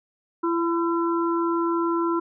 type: harmonic tone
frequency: 337.1 Hz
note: E4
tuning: 39 cents sharp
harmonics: 1 / 3 / 4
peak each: -22 / -27 / -30 dBFS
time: 0.43-2.2 s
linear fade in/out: 10 ms
effects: none